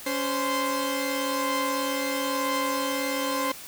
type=tone cluster; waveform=sawtooth; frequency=279.2 / 520 / 1041 Hz; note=C#4 / C5 / C6; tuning=+13 / -11 / -9 cents; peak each=-26 dBFS; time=0.06-3.52 s; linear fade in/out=5 ms; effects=white hiss -42 dBFS RMS until 3.67 s